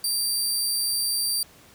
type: tone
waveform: 20% pulse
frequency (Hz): 4692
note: D8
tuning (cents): -2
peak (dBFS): -17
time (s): 0.04-1.43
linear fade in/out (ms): 2
effects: pink hiss -52 dBFS RMS until 1.74 s + high-pass 60 Hz 12 dB/octave